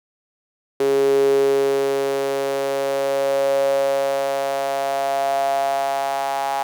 sawtooth tone with high-pass filter sweep, 137.5 Hz, C#3, 14 cents flat, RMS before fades -20 dBFS, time 0.8-6.63 s, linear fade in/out 2 ms, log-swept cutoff 390 to 790 Hz, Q 8.9, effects none

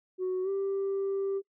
sine tone with pitch glide, 370 to 392 Hz, F#4 to G4, 0 to 0 cents, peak -26 dBFS, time 0.18-1.42 s, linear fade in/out 50 ms, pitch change +100 cents, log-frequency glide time 0.43-0.49 s, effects noise-tail reverb RT60 0.1 s tail -24 dB re dry + tanh soft clip ceiling -26 dBFS

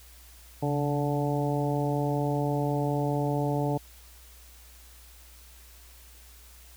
harmonic tone with a mistuned harmonic, 145.3 Hz, D3, 18 cents flat, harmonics 1 / 2 / 3 / 4 / 5 / 6, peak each -28 / -31 / -33 / -34 / -35 / -36 dBFS, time 0.62-3.78 s, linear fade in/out 10 ms, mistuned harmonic 1, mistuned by -53 cents, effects added 60 Hz sine -51 dBFS peak until 6.76 s + white hiss -54 dBFS RMS until 6.76 s

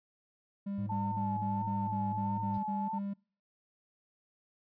triangle tone bursts, 199.5 Hz, G3, 31 cents sharp, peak -32 dBFS, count 10, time 0.66-3.138 s, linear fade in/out 10 ms, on 210 ms, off 42 ms
triangle tone, 105.9 Hz, G#2, 34 cents sharp, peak -35 dBFS, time 0.78-2.58 s, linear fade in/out 5 ms
sine tone with vibrato, 880 Hz, A5, in tune, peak -34 dBFS, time 0.89-2.99 s, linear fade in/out 10 ms, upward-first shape sine, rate 1.5 Hz, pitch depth 53 cents each way
violet noise with exponential decay, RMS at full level -46 dBFS, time 2.54-2.68 s, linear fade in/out 2 ms, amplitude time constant 29 ms
effects noise-tail reverb RT60 0.4 s tail -26 dB re dry + resampled to 11025 Hz

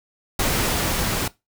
pink noise with level ramp, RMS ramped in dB -21 to -24 dBFS, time 0.39-1.28 s, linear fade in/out 5 ms, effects noise-tail reverb RT60 0.2 s tail -19 dB re dry

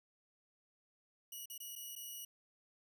5% pulse tone with dropouts, 2914 Hz, F#7, 27 cents flat, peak -37 dBFS, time 1.32-2.25 s, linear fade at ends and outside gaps 5 ms, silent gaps 1.458-1.499 / 1.579-1.601 / 1.755-1.76 / 1.954-1.961 s, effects none

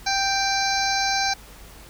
harmonic tone with a mistuned harmonic, 784 Hz, G5, in tune, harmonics 1 / 2 / 3 / 5 / 6 / 7 / 8, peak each -24 / -27 / -30 / -28 / -31 / -30 / -31 dBFS, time 0.06-1.34 s, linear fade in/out 10 ms, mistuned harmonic 5, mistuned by +59 cents, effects added 50 Hz sine -46 dBFS peak until 1.89 s + pink hiss -46 dBFS RMS until 1.89 s

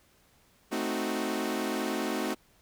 sawtooth chord, A diminished seventh, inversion none, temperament equal, 220 / 261.6 / 311.1 / 370 Hz, A3 / C4 / Eb4 / Gb4, 0 / 0 / 0 / 0 cents, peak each -31 dBFS, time 0.71-2.35 s, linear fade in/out 20 ms, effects pink hiss -64 dBFS RMS until 2.61 s

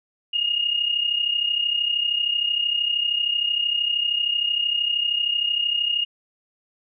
sine tone pair together, 2823 / 2856 Hz, F7 / F7, +18 / +38 cents, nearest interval unison, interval 20 cents, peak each -26 / -21 dBFS, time 0.33-6.05 s, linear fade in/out 10 ms, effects none

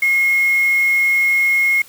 sine tone with quantisation, 2157 Hz, C#7, 48 cents flat, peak -12 dBFS, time 0.02-1.82 s, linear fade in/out 5 ms, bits 5, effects white hiss -44 dBFS RMS until 1.88 s

